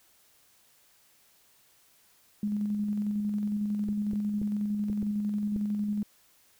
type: tone with tremolo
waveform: sine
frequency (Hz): 207.7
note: G#3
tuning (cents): 0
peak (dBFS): -26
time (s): 2.43-6.03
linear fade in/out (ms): 2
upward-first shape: square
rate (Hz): 11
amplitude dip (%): 25
type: clicks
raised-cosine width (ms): 3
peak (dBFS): -25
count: 6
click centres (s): 3.888 / 4.134 / 4.416 / 4.899 / 5.028 / 5.562
effects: white hiss -63 dBFS RMS until 6.59 s